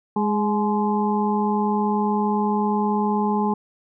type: harmonic tone with a mistuned harmonic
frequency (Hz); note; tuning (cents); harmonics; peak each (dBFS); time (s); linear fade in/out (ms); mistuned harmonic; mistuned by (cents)
207.7; G#3; 0; 1 / 2 / 4 / 5; -21 / -26 / -24 / -29; 0.16-3.54; 5; 4; +37
effects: none